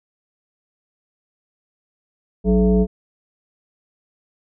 sine tone with frequency modulation, 187 Hz, F#3, 19 cents sharp, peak -12 dBFS, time 2.44-2.87 s, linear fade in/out 50 ms, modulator 241 Hz, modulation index 1.1, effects none

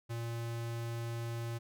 square tone, 116.54 Hz, A#2, in tune, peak -37 dBFS, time 0.09-1.59 s, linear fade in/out 20 ms, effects none

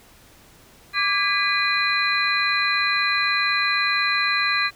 sine tone cluster, 1172 / 1640 / 1998 / 2434 / 4066 Hz, D6 / G#6 / B6 / D#7 / B7, -4 / -22 / +20 / -39 / +50 cents, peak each -25 dBFS, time 0.93-4.71 s, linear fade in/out 50 ms, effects pink hiss -51 dBFS RMS until 4.75 s

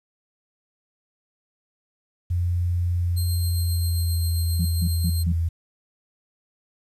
sine tone with pitch glide, 87.7 to 83.31 Hz, F2 to E2, +8 to +19 cents, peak -20 dBFS, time 2.3-5.49 s, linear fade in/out 10 ms, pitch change -89 cents, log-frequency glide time 2.96-4.29 s
5% pulse tone with tremolo, 4186 Hz, C8, in tune, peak -23 dBFS, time 3.16-5.24 s, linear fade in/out 20 ms, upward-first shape sine, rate 7.5 Hz, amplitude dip 35%
sine tone bursts, 170 Hz, F3, 46 cents flat, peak -22 dBFS, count 4, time 4.59-5.326 s, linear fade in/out 10 ms, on 64 ms, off 160 ms
effects resampled to 32000 Hz + 9-bit

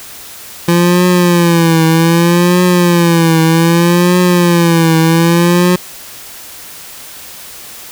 25% pulse tone with vibrato, 170.7 Hz, F3, 39 cents flat, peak -3 dBFS, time 0.68-5.76 s, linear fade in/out 5 ms, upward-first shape triangle, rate 0.64 Hz, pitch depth 100 cents each way, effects white hiss -31 dBFS RMS until 7.91 s

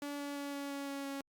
sawtooth tone with pitch steps, 287.2 / 285.4 / 283.6 / 281.8 / 280 / 278.2 / 276.5 Hz, D4 / D4 / C#4 / C#4 / C#4 / C#4 / C#4, -39 / -49 / +40 / +29 / +18 / +6 / -4 cents, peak -35 dBFS, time 0.02-1.21 s, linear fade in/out 2 ms, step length 170 ms, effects Opus 48 kbps

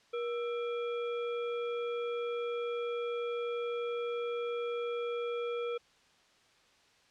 harmonic tone with a mistuned harmonic, 475.7 Hz, A#4, 35 cents sharp, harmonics 1 / 3 / 5 / 7, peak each -33 / -43 / -47 / -50 dBFS, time 0.13-5.78 s, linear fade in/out 10 ms, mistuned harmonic 3, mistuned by -130 cents, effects white hiss -65 dBFS RMS until 7.1 s + low-pass 5000 Hz 12 dB/octave

